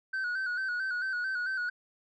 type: tone with vibrato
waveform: sine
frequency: 1500 Hz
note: F#6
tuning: 23 cents sharp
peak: -27 dBFS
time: 0.13-1.7 s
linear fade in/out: 10 ms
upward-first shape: square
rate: 4.5 Hz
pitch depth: 51 cents each way
effects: tanh soft clip ceiling -29 dBFS